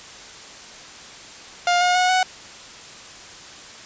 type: tone with pitch steps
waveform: sawtooth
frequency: 706 / 717.9 / 730.1 / 742.4 Hz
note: F5 / F5 / F#5 / F#5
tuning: +19 / +48 / -23 / +6 cents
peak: -12 dBFS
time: 1.67-2.23 s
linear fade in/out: 2 ms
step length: 140 ms
effects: white hiss -40 dBFS RMS until 3.85 s + resampled to 16000 Hz